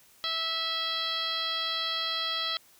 harmonic tone with a mistuned harmonic, 654 Hz, E5, 14 cents flat, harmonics 1 / 2 / 3 / 4 / 5 / 6 / 7 / 8, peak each -44 / -36 / -39 / -44 / -32 / -34 / -40 / -43 dBFS, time 0.24-2.57 s, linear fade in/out 0 ms, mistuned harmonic 6, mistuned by +55 cents, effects white hiss -59 dBFS RMS until 2.79 s

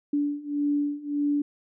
sine beating tone pair, 289 / 290.7 Hz, D4 / D4, -28 / -18 cents, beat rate 1.7 Hz, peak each -28 / -26 dBFS, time 0.13-1.42 s, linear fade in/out 5 ms, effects none

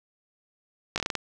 slowing click train, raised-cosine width 0.2 ms, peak -10 dBFS, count 7, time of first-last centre 0.96-1.153 s, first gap 18 ms, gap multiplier 1.23, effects none

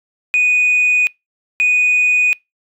sine tone pair in turn, 2480 / 2480 Hz, D#7 / D#7, -6 / -6 cents, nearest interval unison, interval 0 cents, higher neither, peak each -9 dBFS, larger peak neither, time 0.34-1.07 / 1.6-2.33 s, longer neither, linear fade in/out 0 ms, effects noise-tail reverb RT60 0.2 s tail -26 dB re dry + tanh soft clip ceiling -8 dBFS

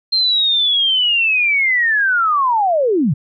sine linear sweep, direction down, 4186 to 117.1 Hz, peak -12 dBFS, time 0.12-3.14 s, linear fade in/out 10 ms, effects none

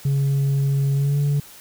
sine tone with pitch glide, 138.59 to 143.64 Hz, C#3 to D3, 0 to -38 cents, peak -14 dBFS, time 0.05-1.4 s, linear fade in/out 5 ms, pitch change +62 cents, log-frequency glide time 0.95-1.18 s, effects tanh soft clip ceiling -16 dBFS + white hiss -44 dBFS RMS until 1.6 s

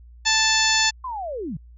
harmonic tone, 880 Hz, A5, in tune, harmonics 1 / 2 / 3 / 4 / 5 / 6 / 7 / 8, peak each -26 / -23 / -25 / -25 / -24 / -26 / -28 / -26 dBFS, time 0.25-0.91 s, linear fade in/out 20 ms
sine linear sweep, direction down, 1062 to 130.81 Hz, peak -27 dBFS, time 1.04-1.57 s, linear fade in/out 5 ms
effects added 59 Hz sine -43 dBFS peak until 1.77 s

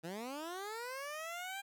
15% pulse linear sweep, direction up, 155.56 to 802 Hz, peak -35 dBFS, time 0.03-1.62 s, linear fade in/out 20 ms, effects none

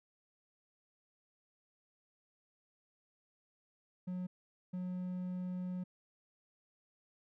triangle tone bursts at uneven times, 181.7 Hz, F#3, 31 cents flat, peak -35 dBFS, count 2, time 4.07-4.27 / 4.73-5.84 s, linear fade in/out 10 ms, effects none

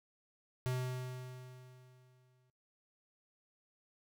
square tone with exponential decay, 127.1 Hz, C3, 50 cents flat, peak -33 dBFS, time 0.66-2.5 s, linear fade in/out 0 ms, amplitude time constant 400 ms, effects noise-tail reverb RT60 0.5 s tail -25 dB re dry

